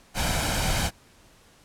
pink noise with comb filter, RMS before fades -25 dBFS, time 0.14-0.91 s, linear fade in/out 50 ms, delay 1.3 ms, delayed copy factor +0.55, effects pink hiss -56 dBFS RMS until 1.64 s + low-pass 11000 Hz 12 dB/octave

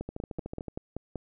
two click trains, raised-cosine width 2 ms, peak -21 / -23 dBFS, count 7 / 9, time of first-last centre 0.01-1.157 / 0.09-0.683 s, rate 5.23 / 13.5 Hz, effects none

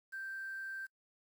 sine tone with quantisation, 1568 Hz, G6, in tune, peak -40 dBFS, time 0.12-0.87 s, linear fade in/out 20 ms, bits 10, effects noise-tail reverb RT60 0.1 s tail -25 dB re dry

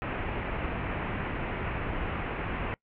pink low-pass noise, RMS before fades -33 dBFS, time 0.02-2.74 s, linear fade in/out 0 ms, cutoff 2700 Hz, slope 48 dB/octave, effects noise-tail reverb RT60 0.1 s tail -24 dB re dry

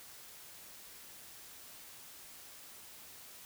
silence, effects white hiss -53 dBFS RMS until 3.45 s

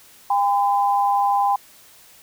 sine tone pair together, 804 / 1015.6 Hz, G5 / B5, +44 / +48 cents, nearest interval major third, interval 404 cents, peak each -17 / -21 dBFS, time 0.3-1.56 s, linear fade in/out 5 ms, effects white hiss -49 dBFS RMS until 2.22 s

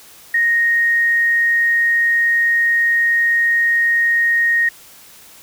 sine tone, 1864.7 Hz, A#6, in tune, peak -12 dBFS, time 0.34-4.69 s, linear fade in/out 5 ms, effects white hiss -43 dBFS RMS until 5.42 s

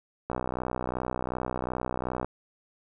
click train, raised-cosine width 1 ms, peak -16 dBFS, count 123, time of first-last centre 0.3-2.246 s, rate 62.7 Hz, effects none

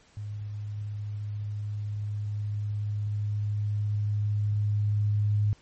sine tone with level ramp, 104.1 Hz, G#2, 5 cents sharp, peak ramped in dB -33 to -21 dBFS, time 0.17-5.53 s, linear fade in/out 0 ms, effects pink hiss -60 dBFS RMS until 5.61 s + MP3 32 kbps

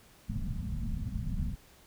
pink low-pass noise, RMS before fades -34 dBFS, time 0.28-1.56 s, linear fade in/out 20 ms, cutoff 240 Hz, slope 96 dB/octave, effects pink hiss -59 dBFS RMS until 1.86 s

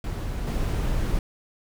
brown noise with level steps, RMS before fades -29 / -25 dBFS, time 0.04-1.19 s, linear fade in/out 2 ms, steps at 0.47 s, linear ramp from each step 2 ms, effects none

